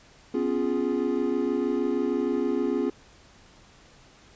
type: chord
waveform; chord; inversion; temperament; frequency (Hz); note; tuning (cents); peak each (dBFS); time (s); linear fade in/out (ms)
triangle; C# dominant seventh; third; equal with one note detuned; 250.8 / 277.2 / 349.2 / 415.3; B3 / C#4 / E#4 / G#4; +27 / 0 / 0 / 0; -27; 0.34-2.9; 5
effects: pink hiss -54 dBFS RMS until 4.35 s + resampled to 16000 Hz